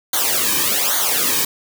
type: noise with flanger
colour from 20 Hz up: white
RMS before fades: -18 dBFS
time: 0.13-1.45 s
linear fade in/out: 5 ms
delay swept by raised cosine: 0.38 to 1.48 ms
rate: 1.2 Hz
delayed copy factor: -0.9
effects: none

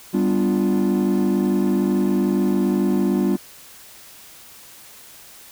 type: chord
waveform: triangle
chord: G dominant seventh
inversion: none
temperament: equal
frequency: 196 / 246.9 / 293.7 / 349.2 Hz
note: G3 / B3 / D4 / F4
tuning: 0 / 0 / 0 / 0 cents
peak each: -17 / -20 / -21 / -20 dBFS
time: 0.13-3.37 s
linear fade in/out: 20 ms
effects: tanh soft clip ceiling -10 dBFS + white hiss -44 dBFS RMS until 5.51 s

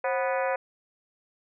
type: harmonic tone with a mistuned harmonic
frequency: 246.9 Hz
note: B3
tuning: in tune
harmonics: 2 / 3 / 4 / 5 / 6 / 7 / 8 / 9 / 10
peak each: -27 / -31 / -33 / -39 / -36 / -38 / -40 / -43 / -42 dBFS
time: 0.04-0.56 s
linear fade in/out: 5 ms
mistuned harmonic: 2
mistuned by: +130 cents
effects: none

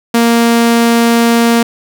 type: tone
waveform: sawtooth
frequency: 233.1 Hz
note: A#3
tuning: in tune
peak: -3 dBFS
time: 0.14-1.63 s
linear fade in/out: 5 ms
effects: none

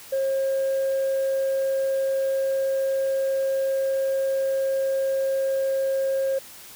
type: tone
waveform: sine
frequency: 538 Hz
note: C5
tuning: 48 cents sharp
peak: -19 dBFS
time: 0.12-6.39 s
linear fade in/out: 10 ms
effects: tanh soft clip ceiling -19 dBFS + white hiss -44 dBFS RMS until 6.75 s

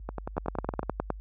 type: two click trains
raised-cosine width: 1 ms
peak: -13 / -19 dBFS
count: 8 / 9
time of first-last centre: 0.38-1.103 / 0.09-0.831 s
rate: 9.68 / 10.8 Hz
effects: added 50 Hz sine -34 dBFS peak until 1.2 s + high-pass 60 Hz 12 dB/octave

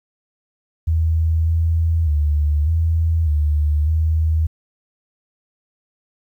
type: tone with pitch steps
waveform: sine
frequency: 80.8 / 82.1 / 74.4 / 81.7 / 75 / 79.5 Hz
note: E2 / E2 / D2 / E2 / D2 / D#2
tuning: -34 / -6 / +23 / -15 / +37 / +38 cents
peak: -14 dBFS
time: 0.87-4.47 s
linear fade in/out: 10 ms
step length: 600 ms
effects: 9-bit

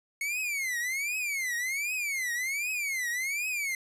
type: tone with vibrato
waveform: 45% pulse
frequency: 2189 Hz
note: C#7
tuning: 22 cents flat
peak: -29 dBFS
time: 0.21-3.75 s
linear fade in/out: 2 ms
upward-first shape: triangle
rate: 1.3 Hz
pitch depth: 280 cents each way
effects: resampled to 32000 Hz

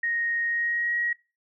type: tone with pitch glide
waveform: sine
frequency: 1867 to 1898.5 Hz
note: A#6 to A#6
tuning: +2 to +31 cents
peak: -24 dBFS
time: 0.03-1.13 s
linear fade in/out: 5 ms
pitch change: +29 cents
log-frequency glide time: 0.46-0.94 s
effects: noise-tail reverb RT60 0.3 s tail -21 dB re dry

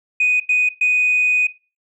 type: tone bursts at uneven times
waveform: sine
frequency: 2489 Hz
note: D#7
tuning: in tune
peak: -12 dBFS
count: 3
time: 0.2-0.4 / 0.49-0.69 / 0.81-1.47 s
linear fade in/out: 5 ms
effects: noise-tail reverb RT60 0.3 s tail -17 dB re dry + tanh soft clip ceiling -9 dBFS

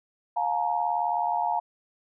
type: tone cluster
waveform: sine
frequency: 708 / 855 / 934 Hz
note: F5 / A5 / A#5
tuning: +23 / -50 / +3 cents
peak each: -28 dBFS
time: 0.36-1.6 s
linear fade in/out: 10 ms
effects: none

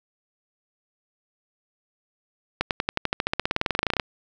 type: accelerating click train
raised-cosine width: 0.3 ms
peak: -6 dBFS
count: 25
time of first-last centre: 2.61-3.998 s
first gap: 98 ms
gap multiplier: 0.95
effects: none

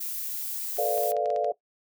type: noise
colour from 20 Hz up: violet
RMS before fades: -33 dBFS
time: 0-1.12 s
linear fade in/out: 10 ms
type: clicks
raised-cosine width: 0.2 ms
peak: -27 dBFS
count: 9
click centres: 0.771 / 0.978 / 1.034 / 1.119 / 1.167 / 1.258 / 1.303 / 1.362 / 1.445 s
type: chord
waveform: sine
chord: B half-diminished seventh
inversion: third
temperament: equal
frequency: 440 / 493.9 / 587.3 / 698.5 Hz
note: A4 / B4 / D5 / F5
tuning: 0 / 0 / 0 / 0 cents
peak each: -29 / -32 / -28 / -28 dBFS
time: 0.78-1.52 s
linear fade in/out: 5 ms
effects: noise-tail reverb RT60 0.1 s tail -17 dB re dry

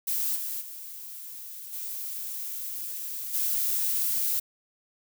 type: noise with level steps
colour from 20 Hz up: violet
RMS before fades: -28 / -33 / -41 / -35 / -27 dBFS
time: 0.07-4.4 s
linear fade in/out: 10 ms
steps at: 0.35 / 0.6 / 1.72 / 3.33 s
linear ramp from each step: 20 ms
effects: none

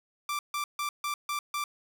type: tone bursts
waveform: sawtooth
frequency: 1174.7 Hz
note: D6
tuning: in tune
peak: -26 dBFS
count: 6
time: 0.29-1.64 s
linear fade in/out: 2 ms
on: 100 ms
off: 150 ms
effects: 10-bit

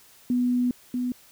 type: tone pair in turn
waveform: sine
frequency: 246.8 / 248.2 Hz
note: B3 / B3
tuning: -1 / +9 cents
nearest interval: unison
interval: 10 cents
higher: second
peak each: -20 / -24 dBFS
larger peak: first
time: 0.3-0.71 / 0.94-1.12 s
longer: first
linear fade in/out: 2 ms
effects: white hiss -54 dBFS RMS until 1.31 s

